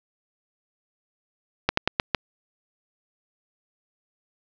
slowing click train, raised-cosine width 0.3 ms, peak -3 dBFS, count 5, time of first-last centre 1.69-2.147 s, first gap 84 ms, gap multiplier 1.21, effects resampled to 16000 Hz + 7-bit

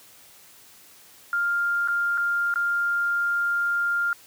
sine tone with dropouts, 1400 Hz, F6, 4 cents sharp, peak -21 dBFS, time 1.33-4.13 s, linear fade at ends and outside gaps 1 ms, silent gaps 1.876-1.884 / 2.175-2.179 / 2.54-2.558 s, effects white hiss -51 dBFS RMS until 4.26 s + high-pass 60 Hz 12 dB/octave

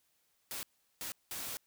white noise bursts at uneven times, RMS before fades -41 dBFS, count 3, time 0.51-0.63 / 1.01-1.12 / 1.31-1.57 s, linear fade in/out 0 ms, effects white hiss -75 dBFS RMS until 1.66 s

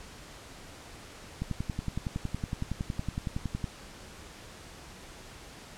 click train, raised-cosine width 5 ms, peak -19 dBFS, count 25, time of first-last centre 1.42-3.642 s, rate 10.8 Hz, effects pink hiss -48 dBFS RMS until 5.77 s + low-pass 9000 Hz 12 dB/octave

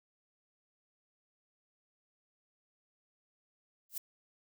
violet noise with exponential growth, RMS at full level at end -32 dBFS, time 3.89-3.98 s, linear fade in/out 5 ms, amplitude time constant 19 ms, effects none

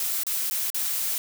blue noise with dropouts, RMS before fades -27 dBFS, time 0-1.18 s, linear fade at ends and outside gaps 1 ms, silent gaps 0.234-0.267 / 0.5-0.51 / 0.702-0.745 s, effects none

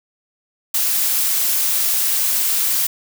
blue noise, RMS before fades -18 dBFS, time 0.74-2.87 s, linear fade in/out 5 ms, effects none

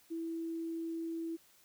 sine tone, 329.6 Hz, E4, in tune, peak -36 dBFS, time 0.1-1.37 s, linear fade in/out 20 ms, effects white hiss -65 dBFS RMS until 1.64 s

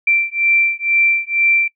sine beating tone pair, 2349 / 2351.1 Hz, D7 / D7, 0 / +1 cents, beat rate 2.1 Hz, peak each -16 / -16 dBFS, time 0.07-1.68 s, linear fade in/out 5 ms, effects noise-tail reverb RT60 0.1 s tail -24 dB re dry

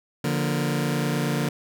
sawtooth chord, Bb major, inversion first, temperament just, 145.68 / 174.81 / 233.1 Hz, D3 / F3 / Bb3, -14 / +2 / 0 cents, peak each -21 / -25 / -24 dBFS, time 0.24-1.49 s, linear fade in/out 5 ms, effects none

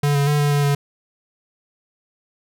square tone with pitch steps, 144.7 / 141.8 / 147.2 / 145.4 / 144.2 / 142.4 Hz, D3 / C#3 / D3 / D3 / D3 / C#3, -25 / +40 / +4 / -17 / -31 / +47 cents, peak -16 dBFS, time 0.03-0.75 s, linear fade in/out 5 ms, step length 120 ms, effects none

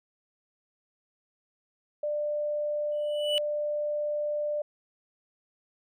sine tone, 594 Hz, D5, 20 cents sharp, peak -27 dBFS, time 2.03-4.62 s, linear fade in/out 5 ms
triangle tone with exponential growth, 2960 Hz, F#7, in tune, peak -21 dBFS, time 2.92-3.38 s, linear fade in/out 0 ms, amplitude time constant 100 ms
effects none

